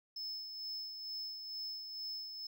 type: tone with tremolo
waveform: triangle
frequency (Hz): 5230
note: E8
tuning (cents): -15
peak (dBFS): -38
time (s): 0.16-2.47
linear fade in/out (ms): 5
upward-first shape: sine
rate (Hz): 2.2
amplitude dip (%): 45
effects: none